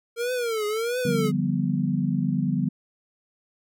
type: tone with vibrato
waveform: square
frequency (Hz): 459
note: A#4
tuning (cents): -27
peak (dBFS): -25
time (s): 0.16-1.32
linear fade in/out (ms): 50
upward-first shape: triangle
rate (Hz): 1.5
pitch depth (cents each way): 180
type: chord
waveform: sine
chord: G dominant seventh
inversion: second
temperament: equal with one note detuned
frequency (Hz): 146.83 / 175.83 / 196 / 246.9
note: D3 / F3 / G3 / B3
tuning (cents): 0 / +12 / 0 / 0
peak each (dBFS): -27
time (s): 1.05-2.69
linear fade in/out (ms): 5
effects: none